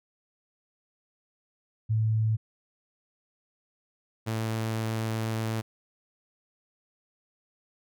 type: tone pair in turn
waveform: sine / sawtooth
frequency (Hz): 110 / 111.47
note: A2 / A2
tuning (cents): 0 / +23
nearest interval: unison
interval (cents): 23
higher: second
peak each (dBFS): -22 / -24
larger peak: first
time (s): 1.89-2.37 / 4.26-5.62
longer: second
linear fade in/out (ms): 20
effects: none

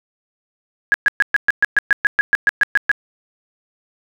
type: tone bursts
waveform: sine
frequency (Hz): 1661.2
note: G#6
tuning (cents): 0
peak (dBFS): -9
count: 15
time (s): 0.92-2.915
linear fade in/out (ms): 0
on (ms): 21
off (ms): 120
effects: none

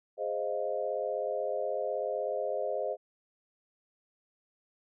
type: chord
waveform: sine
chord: F minor seventh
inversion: first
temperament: equal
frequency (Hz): 415.3 / 523.3 / 622.3 / 698.5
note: Ab4 / C5 / Eb5 / F5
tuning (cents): 0 / 0 / 0 / 0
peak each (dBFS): -37 / -34 / -34 / -39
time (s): 0.17-2.97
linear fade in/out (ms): 50
effects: none

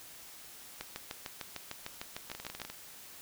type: two click trains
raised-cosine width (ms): 0.2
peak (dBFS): -24 / -21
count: 9 / 13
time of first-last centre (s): 2.3-2.7 / 0.81-2.617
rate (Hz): 20 / 6.64
effects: white hiss -51 dBFS RMS until 3.21 s

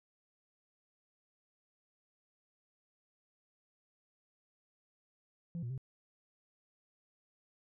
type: tone with pitch steps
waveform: sine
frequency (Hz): 170 / 119.6 / 131.7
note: F3 / A#2 / C3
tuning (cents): -46 / +45 / +12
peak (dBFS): -35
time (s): 5.55-5.778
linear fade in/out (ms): 0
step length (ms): 76
effects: tanh soft clip ceiling -35 dBFS

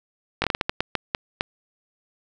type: slowing click train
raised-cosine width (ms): 0.3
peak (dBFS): -5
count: 11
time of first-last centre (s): 0.42-1.409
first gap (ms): 20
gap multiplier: 1.33
effects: none

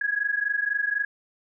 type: tone pair together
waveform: sine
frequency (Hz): 1653 / 1677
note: G#6 / G#6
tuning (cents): -9 / +16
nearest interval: unison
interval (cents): 25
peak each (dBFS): -26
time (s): 0.01-1.05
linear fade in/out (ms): 5
effects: none

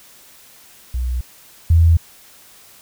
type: tone pair in turn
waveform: sine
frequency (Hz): 61.74 / 82.87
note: B1 / E2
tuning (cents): 0 / +10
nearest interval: perfect fourth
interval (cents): 510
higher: second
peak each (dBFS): -18 / -8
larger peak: second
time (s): 0.94-1.21 / 1.7-1.97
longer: neither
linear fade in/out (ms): 5
effects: white hiss -46 dBFS RMS until 2.81 s

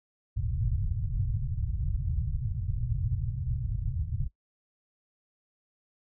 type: low-pass noise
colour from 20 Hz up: white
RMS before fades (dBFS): -30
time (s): 0.36-4.28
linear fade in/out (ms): 10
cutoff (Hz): 130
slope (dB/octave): 48
effects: noise-tail reverb RT60 0.1 s tail -21 dB re dry

